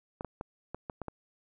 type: clicks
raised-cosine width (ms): 1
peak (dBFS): -23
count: 7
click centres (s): 0.209 / 0.247 / 0.411 / 0.746 / 0.898 / 1.017 / 1.083
effects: none